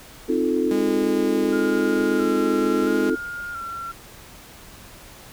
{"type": "chord", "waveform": "sine", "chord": "F dominant seventh", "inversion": "second", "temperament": "equal", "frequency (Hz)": [261.6, 311.1, 349.2, 440], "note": ["C4", "Eb4", "F4", "A4"], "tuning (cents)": [0, 0, 0, 0], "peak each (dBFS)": -24, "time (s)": [0.28, 3.16], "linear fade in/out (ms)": 20}
{"type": "tone with pitch glide", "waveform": "sawtooth", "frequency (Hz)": [204.4, 207.6], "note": ["G#3", "G#3"], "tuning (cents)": [-27, 0], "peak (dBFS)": -23, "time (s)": [0.71, 3.1], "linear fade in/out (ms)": 2, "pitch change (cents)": 27, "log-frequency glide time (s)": [1.33, 2.48]}
{"type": "tone with vibrato", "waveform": "sine", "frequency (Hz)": 1388, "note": "F6", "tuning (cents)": -11, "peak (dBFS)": -29, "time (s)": [1.52, 3.92], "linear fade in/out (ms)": 10, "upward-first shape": "square", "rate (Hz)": 0.74, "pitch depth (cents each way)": 33}
{"effects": ["pink hiss -44 dBFS RMS until 5.32 s"]}